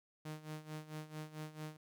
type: tone with tremolo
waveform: sawtooth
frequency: 154.4 Hz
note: D#3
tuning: 13 cents flat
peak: -38 dBFS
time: 0.25-1.77 s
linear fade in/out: 5 ms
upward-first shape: sine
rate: 4.5 Hz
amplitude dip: 80%
effects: none